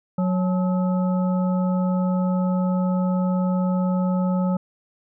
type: harmonic tone with a mistuned harmonic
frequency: 183.6 Hz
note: F#3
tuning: 13 cents flat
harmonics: 1 / 3 / 5 / 7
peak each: -19 / -29 / -33 / -36 dBFS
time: 0.18-4.57 s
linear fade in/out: 5 ms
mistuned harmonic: 5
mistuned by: -100 cents
effects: none